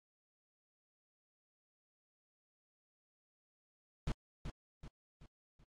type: noise with echo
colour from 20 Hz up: brown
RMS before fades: -35 dBFS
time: 4.07-4.12 s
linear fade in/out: 2 ms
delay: 380 ms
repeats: 4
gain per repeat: -7 dB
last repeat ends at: 5.64 s
effects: low-pass 7000 Hz 12 dB/octave + AAC 48 kbps